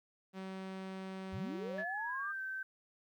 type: tone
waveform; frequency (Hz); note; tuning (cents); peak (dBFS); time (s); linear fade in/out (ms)
sawtooth; 190; F#3; +46; -38; 0.33-1.85; 50
type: linear sweep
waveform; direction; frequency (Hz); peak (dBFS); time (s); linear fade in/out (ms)
sine; up; 61.3 to 1254; -40; 1.32-2.33; 20
type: tone with pitch glide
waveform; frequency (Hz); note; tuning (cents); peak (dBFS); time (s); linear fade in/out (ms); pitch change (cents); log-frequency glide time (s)
sine; 1716 to 1546.5; A6 to G6; -44 to -24; -38; 1.78-2.63; 5; -180; 1.93-2.41
effects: low-pass 4000 Hz 12 dB/octave + 12-bit